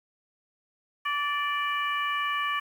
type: harmonic tone with a mistuned harmonic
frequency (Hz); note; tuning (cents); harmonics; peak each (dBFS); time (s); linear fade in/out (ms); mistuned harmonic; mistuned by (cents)
587; D5; -1; 2 / 3 / 4 / 5; -28 / -32 / -34 / -36; 1.05-2.6; 10; 2; -27
effects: 9-bit